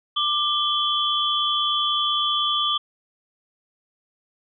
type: tone cluster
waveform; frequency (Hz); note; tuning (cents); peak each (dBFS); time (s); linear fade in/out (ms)
sine; 1185 / 3122 / 3392; D6 / G7 / G#7; +15 / -8 / +36; -24; 0.16-2.78; 10
effects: none